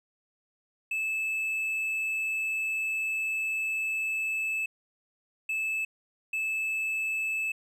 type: tone bursts at uneven times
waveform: triangle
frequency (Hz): 2616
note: E7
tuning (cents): -14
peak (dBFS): -26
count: 3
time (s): 0.91-4.66 / 5.49-5.85 / 6.33-7.52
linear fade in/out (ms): 5
effects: none